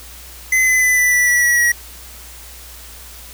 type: tone with pitch steps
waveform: square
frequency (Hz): 2040 / 2021 / 2003 / 1984.2 / 1966 / 1947.9 / 1930 / 1912.2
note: C7 / B6 / B6 / B6 / B6 / B6 / B6 / A#6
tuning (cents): -44 / +39 / +24 / +8 / -8 / -24 / -40 / +44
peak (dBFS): -12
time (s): 0.52-1.72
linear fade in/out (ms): 5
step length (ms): 150
effects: added 60 Hz sine -39 dBFS peak until 3.33 s + white hiss -38 dBFS RMS until 3.33 s